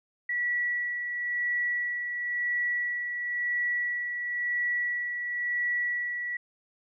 sine tone with tremolo, 1942 Hz, B6, 30 cents flat, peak -25 dBFS, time 0.29-6.37 s, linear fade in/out 5 ms, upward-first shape sine, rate 0.97 Hz, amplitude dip 45%, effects none

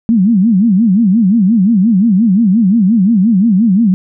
sine tone with vibrato, 207.7 Hz, G#3, in tune, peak -6 dBFS, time 0.09-3.94 s, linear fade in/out 0 ms, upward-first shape sine, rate 5.7 Hz, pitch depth 240 cents each way, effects none

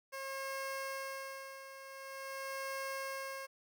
15% pulse tone with tremolo, 539 Hz, C#5, 49 cents flat, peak -32 dBFS, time 0.12-3.47 s, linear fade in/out 20 ms, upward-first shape sine, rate 0.46 Hz, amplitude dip 70%, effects none

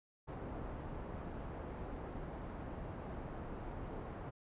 pink low-pass noise, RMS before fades -45 dBFS, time 0.27-4.31 s, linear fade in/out 20 ms, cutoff 980 Hz, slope 12 dB/octave, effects resampled to 8000 Hz

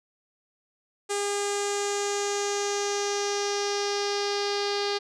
sawtooth tone with low-pass filter sweep, 405.7 Hz, G#4, 41 cents flat, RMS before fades -28 dBFS, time 1.09-4.99 s, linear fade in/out 20 ms, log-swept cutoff 8100 to 4600 Hz, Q 4.1, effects none

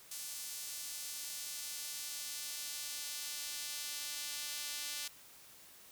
sawtooth tone with high-pass filter sweep, 293.7 Hz, D4, in tune, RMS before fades -43 dBFS, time 0.11-5.08 s, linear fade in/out 5 ms, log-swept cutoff 6500 to 3700 Hz, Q 0.78, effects white hiss -58 dBFS RMS until 5.91 s

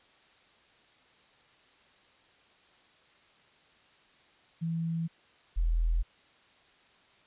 sine tone pair in turn, 165.1 / 41.38 Hz, E3 / E1, +3 / +7 cents, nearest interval 2 octaves, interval 2396 cents, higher first, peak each -29 / -24 dBFS, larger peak second, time 4.61-5.08 / 5.56-6.03 s, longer neither, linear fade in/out 20 ms, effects white hiss -62 dBFS RMS until 7.26 s + resampled to 8000 Hz

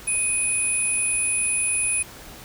sine tone pair together, 2500 / 10010 Hz, D#7 / D#9, +8 / +9 cents, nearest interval 2 octaves, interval 2401 cents, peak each -27 / -21 dBFS, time 0.07-2.03 s, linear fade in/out 10 ms, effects pink hiss -42 dBFS RMS until 2.44 s

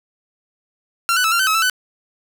sawtooth tone with pitch steps, 1369 / 1491 / 1309 / 1380 / 1529 / 1284 / 1325 / 1502 Hz, F6 / F#6 / E6 / F6 / G6 / E6 / E6 / F#6, -35 / +13 / -13 / -21 / -44 / -46 / +9 / +26 cents, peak -11 dBFS, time 1.09-1.698 s, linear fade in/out 0 ms, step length 76 ms, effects none

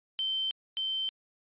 sine tone pair in turn, 3102 / 3102 Hz, G7 / G7, -19 / -19 cents, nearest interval unison, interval 0 cents, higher neither, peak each -28 / -29 dBFS, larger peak first, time 0.19-0.51 / 0.77-1.09 s, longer neither, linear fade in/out 0 ms, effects resampled to 8000 Hz

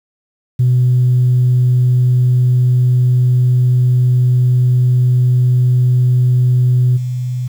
sine tone with level steps, 125.1 Hz, B2, 23 cents sharp, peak -7 / -16 dBFS, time 0.59-7.48 s, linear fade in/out 10 ms, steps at 6.96 s, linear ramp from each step 20 ms, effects tanh soft clip ceiling -5 dBFS + 7-bit

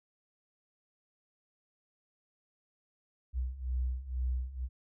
sine beating tone pair, 61.74 / 63.84 Hz, B1 / C2, 0 / -42 cents, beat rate 2.1 Hz, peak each -36 / -33 dBFS, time 3.33-4.69 s, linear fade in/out 50 ms, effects none

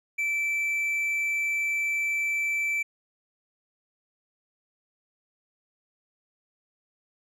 triangle tone, 2326 Hz, D7, 17 cents flat, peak -23 dBFS, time 0.18-2.83 s, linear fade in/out 10 ms, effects none

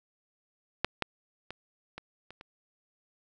clicks, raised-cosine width 0.3 ms, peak -9 / -12 / -23 / -24 / -30 / -30 dBFS, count 6, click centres 0.846 / 1.023 / 1.506 / 1.98 / 2.306 / 2.411 s, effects none

